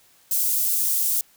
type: high-pass noise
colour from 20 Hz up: white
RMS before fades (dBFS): -22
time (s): 0.31-1.21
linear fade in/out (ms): 2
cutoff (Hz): 8900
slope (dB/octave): 12
effects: white hiss -57 dBFS RMS until 1.36 s